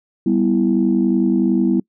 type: chord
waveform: sine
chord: E minor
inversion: first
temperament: equal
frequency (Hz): 196 / 246.9 / 329.6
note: G3 / B3 / E4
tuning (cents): 0 / 0 / 0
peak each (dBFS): -17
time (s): 0.26-1.8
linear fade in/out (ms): 5
effects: noise-tail reverb RT60 0.1 s tail -26 dB re dry + tanh soft clip ceiling -5 dBFS